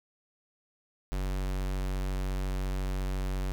square tone, 47.16 Hz, F#1, 34 cents sharp, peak -30 dBFS, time 1.12-3.52 s, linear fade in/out 0 ms, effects none

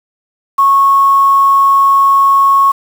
sine tone with quantisation, 1100 Hz, C#6, 14 cents flat, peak -5 dBFS, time 0.58-2.72 s, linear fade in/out 10 ms, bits 5, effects none

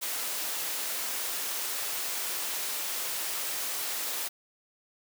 white high-pass noise, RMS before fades -33 dBFS, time 0.01-4.29 s, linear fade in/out 20 ms, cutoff 370 Hz, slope 12 dB/octave, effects none

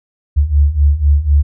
sine beating tone pair, 70.2 / 74.2 Hz, C#2 / D2, +22 / +18 cents, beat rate 4 Hz, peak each -13 / -10 dBFS, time 0.36-1.43 s, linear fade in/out 20 ms, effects none

